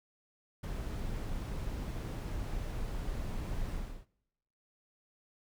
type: noise with ADSR envelope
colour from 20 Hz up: brown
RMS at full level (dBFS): -34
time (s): 0.63-4.06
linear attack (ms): 11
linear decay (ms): 13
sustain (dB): -3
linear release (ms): 320
effects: noise-tail reverb RT60 0.9 s tail -24 dB re dry